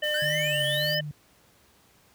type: harmonic tone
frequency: 602 Hz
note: D5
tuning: 43 cents sharp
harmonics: 1 / 3 / 5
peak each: -29 / -29 / -29 dBFS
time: 0.02-1.01 s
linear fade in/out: 10 ms
type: noise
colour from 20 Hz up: white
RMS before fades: -44 dBFS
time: 0.03-0.95 s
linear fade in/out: 10 ms
type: exponential sweep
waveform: square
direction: up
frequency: 1480 to 5274 Hz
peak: -32 dBFS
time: 0.14-0.99 s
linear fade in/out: 5 ms
type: tone with vibrato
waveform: sine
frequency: 146.83 Hz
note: D3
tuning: in tune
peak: -32 dBFS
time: 0.22-1.11 s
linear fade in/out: 0 ms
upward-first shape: triangle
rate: 1.7 Hz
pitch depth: 100 cents each way
effects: pink hiss -60 dBFS RMS until 2.14 s + high-pass 60 Hz 12 dB/octave